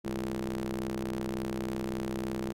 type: ring-modulated tone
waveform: sawtooth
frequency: 63.5 Hz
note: B1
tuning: 49 cents sharp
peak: -25 dBFS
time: 0.04-2.53 s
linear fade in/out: 20 ms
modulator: 273 Hz
effects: AAC 64 kbps